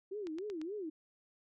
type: tone with vibrato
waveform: sine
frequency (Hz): 362.8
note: F#4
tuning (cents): -34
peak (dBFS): -38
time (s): 0.11-0.9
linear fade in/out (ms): 10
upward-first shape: sine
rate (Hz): 3.5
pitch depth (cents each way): 280
type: click train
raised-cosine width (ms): 0.2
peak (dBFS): -33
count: 4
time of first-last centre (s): 0.27-0.615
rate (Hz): 8.69
effects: none